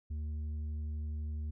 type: tone with tanh clipping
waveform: sine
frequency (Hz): 76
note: D#2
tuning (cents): -40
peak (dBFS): -36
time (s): 0.1-1.51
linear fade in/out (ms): 10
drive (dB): 5
effects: none